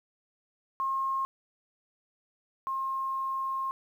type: tone pair in turn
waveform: sine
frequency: 1073 / 1067.8 Hz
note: C6 / C6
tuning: +43 / +35 cents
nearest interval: unison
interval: 8 cents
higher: first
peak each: -27 / -29 dBFS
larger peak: first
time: 0.8-1.25 / 2.67-3.71 s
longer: second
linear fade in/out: 0 ms
effects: 10-bit